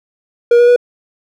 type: tone with pitch steps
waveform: triangle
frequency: 475.5 / 481.3 / 487.2 Hz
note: A#4 / B4 / B4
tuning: +34 / -45 / -24 cents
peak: -3 dBFS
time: 0.51-0.762 s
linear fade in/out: 5 ms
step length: 84 ms
effects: none